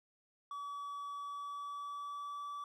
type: tone with pitch glide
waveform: triangle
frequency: 1142 to 1153.9 Hz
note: D6 to D6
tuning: -49 to -31 cents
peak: -39 dBFS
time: 0.51-2.64 s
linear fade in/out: 2 ms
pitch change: +18 cents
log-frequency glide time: 1.12-2.48 s
effects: none